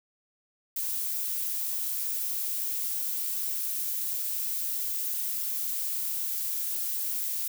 violet noise, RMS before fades -31 dBFS, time 0.76-7.48 s, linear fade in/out 5 ms, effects none

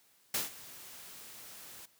white noise with ADSR envelope, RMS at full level -31 dBFS, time 0.34-1.86 s, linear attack 5 ms, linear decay 150 ms, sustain -19 dB, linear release 8 ms, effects white hiss -67 dBFS RMS until 1.99 s + high-pass 60 Hz 12 dB/octave

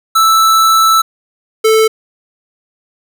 square tone pair in turn, 1318.5 / 440 Hz, E6 / A4, 0 / 0 cents, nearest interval octave + perfect fifth, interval 1900 cents, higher first, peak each -7 dBFS, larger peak neither, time 0.15-1.02 / 1.64-1.88 s, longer first, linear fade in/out 10 ms, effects none

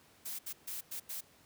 blue noise bursts at uneven times, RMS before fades -41 dBFS, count 5, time 0.25-0.39 / 0.46-0.53 / 0.67-0.81 / 0.91-1 / 1.09-1.21 s, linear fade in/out 10 ms, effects pink hiss -63 dBFS RMS until 1.45 s + high-pass 100 Hz 12 dB/octave

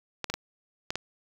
clicks, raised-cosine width 0.2 ms, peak -13 dBFS, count 5, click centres 0.243 / 0.3 / 0.34 / 0.905 / 0.956 s, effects 7-bit

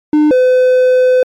triangle tone pair in turn, 301.8 / 507.6 Hz, D4 / B4, +47 / +47 cents, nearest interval major sixth, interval 900 cents, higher second, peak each -4 dBFS, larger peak neither, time 0.13-0.31 / 0.31-1.23 s, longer second, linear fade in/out 2 ms, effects MP3 96 kbps

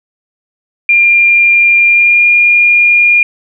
sine tone with pitch glide, 2396 to 2417 Hz, D7 to D7, +34 to +49 cents, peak -4 dBFS, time 0.89-3.23 s, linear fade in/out 2 ms, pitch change +15 cents, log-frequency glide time 1.82-2.27 s, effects none

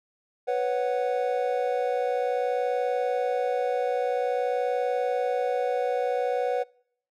triangle chord, B suspended second, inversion none, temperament equal, 493.9 / 554.4 / 740 Hz, B4 / C#5 / F#5, 0 / 0 / 0 cents, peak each -24 / -28 / -27 dBFS, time 0.47-6.64 s, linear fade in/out 20 ms, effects noise-tail reverb RT60 0.7 s tail -26 dB re dry

